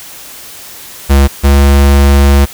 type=tone pair in turn; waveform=square; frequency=69.3 / 70.02 Hz; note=C#2 / C#2; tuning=0 / +18 cents; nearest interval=unison; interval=18 cents; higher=second; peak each=-4 dBFS; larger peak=neither; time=1.09-1.28 / 1.43-2.46 s; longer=second; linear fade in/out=20 ms; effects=white hiss -30 dBFS RMS until 2.53 s